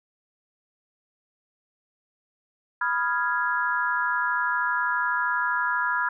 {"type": "chord", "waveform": "sine", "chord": "F half-diminished seventh", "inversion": "second", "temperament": "equal", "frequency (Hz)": [987.8, 1244.5, 1396.9, 1661.2], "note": ["Cb6", "Eb6", "F6", "Ab6"], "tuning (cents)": [0, 0, 0, 0], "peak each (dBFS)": [-27, -33, -27, -27], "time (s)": [2.81, 6.09], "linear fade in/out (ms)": 5, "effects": []}